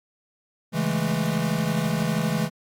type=chord; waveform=square; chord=A major seventh; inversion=first; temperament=equal; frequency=138.59 / 164.81 / 207.7 / 220 Hz; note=C#3 / E3 / G#3 / A3; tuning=0 / 0 / 0 / 0 cents; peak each=-31 / -26 / -29 / -30 dBFS; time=0.72-2.5 s; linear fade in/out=50 ms; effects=AAC 64 kbps